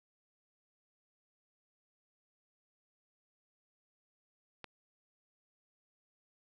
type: click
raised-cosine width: 0.3 ms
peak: -28 dBFS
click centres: 4.643 s
effects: none